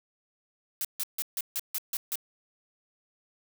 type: noise bursts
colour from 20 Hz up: blue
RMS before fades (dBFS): -31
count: 8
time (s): 0.81-2.156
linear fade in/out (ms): 0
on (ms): 37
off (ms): 150
effects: none